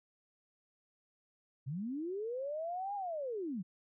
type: linear two-way sweep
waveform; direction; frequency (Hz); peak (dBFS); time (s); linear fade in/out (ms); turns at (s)
sine; up then down; 121 to 827 to 163.2; -36; 1.66-3.63; 20; 2.95
effects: none